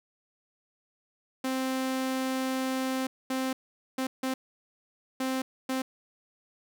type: tone bursts at uneven times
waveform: sawtooth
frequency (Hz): 261.6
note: C4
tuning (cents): 0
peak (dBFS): -24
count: 6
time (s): 1.44-3.07 / 3.3-3.53 / 3.98-4.07 / 4.23-4.34 / 5.2-5.42 / 5.69-5.82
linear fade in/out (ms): 5
effects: none